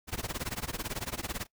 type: noise with tremolo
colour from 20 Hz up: pink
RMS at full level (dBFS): -33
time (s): 0.07-1.47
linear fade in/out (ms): 50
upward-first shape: sine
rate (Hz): 18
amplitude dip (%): 95
effects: noise-tail reverb RT60 0.1 s tail -20 dB re dry